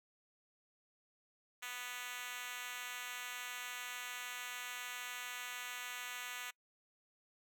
5% pulse tone with high-pass filter, 246.9 Hz, B3, in tune, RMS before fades -45 dBFS, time 1.62-6.51 s, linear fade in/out 10 ms, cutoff 1400 Hz, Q 0.7, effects noise-tail reverb RT60 0.1 s tail -25 dB re dry

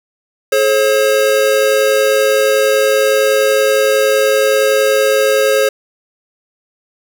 square tone pair together, 427.5 / 538.2 Hz, A4 / C5, -50 / +49 cents, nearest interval major third, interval 399 cents, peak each -15 / -12 dBFS, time 0.52-5.69 s, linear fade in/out 5 ms, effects none

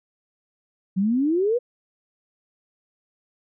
sine exponential sweep, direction up, 181.6 to 505 Hz, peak -18 dBFS, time 0.96-1.59 s, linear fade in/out 20 ms, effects none

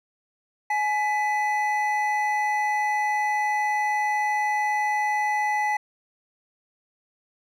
triangle tone pair together, 842.9 / 1991 Hz, G#5 / B6, +25 / +14 cents, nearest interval octave + minor third, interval 1489 cents, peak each -21 / -25 dBFS, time 0.7-5.77 s, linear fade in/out 5 ms, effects none

